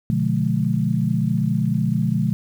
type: chord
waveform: sine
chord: B diminished seventh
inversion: none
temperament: just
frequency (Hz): 123.47 / 148.16 / 177.8 / 213.4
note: B2 / D3 / F3 / Ab3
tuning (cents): 0 / +16 / +31 / +47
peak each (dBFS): -23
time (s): 0.1-2.33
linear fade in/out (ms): 0
effects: 8-bit